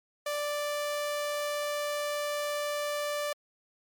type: tone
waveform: sawtooth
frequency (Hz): 587.3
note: D5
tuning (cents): 0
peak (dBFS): -26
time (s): 0.26-3.33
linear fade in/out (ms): 5
effects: MP3 96 kbps